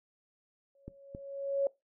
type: tone with exponential growth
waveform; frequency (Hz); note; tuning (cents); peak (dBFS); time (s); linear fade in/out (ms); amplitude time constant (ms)
sine; 554.4; C#5; 0; -24; 0.75-1.67; 2; 200
type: clicks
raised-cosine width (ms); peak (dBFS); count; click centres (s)
3; -29; 2; 0.88 / 1.149
effects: noise-tail reverb RT60 0.2 s tail -21 dB re dry